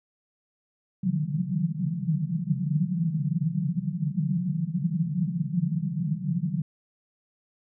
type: band-pass noise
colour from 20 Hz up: white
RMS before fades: -27 dBFS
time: 1.03-6.62 s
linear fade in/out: 5 ms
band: 140 to 190 Hz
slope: 96 dB/octave
effects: none